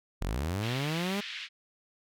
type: linear sweep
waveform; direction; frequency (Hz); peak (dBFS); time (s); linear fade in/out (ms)
sawtooth; up; 36.71 to 207.7; -26; 0.21-1.21; 10
type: band-pass noise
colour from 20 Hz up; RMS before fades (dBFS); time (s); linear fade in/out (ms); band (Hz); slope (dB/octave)
white; -40; 0.6-1.49; 50; 1800 to 3600; 24
effects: none